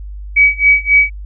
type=tone with tremolo; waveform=sine; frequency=2274 Hz; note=C#7; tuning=44 cents sharp; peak=-4 dBFS; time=0.36-1.1 s; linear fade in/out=10 ms; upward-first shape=sine; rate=3.7 Hz; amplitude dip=95%; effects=added 50 Hz sine -25 dBFS peak until 1.25 s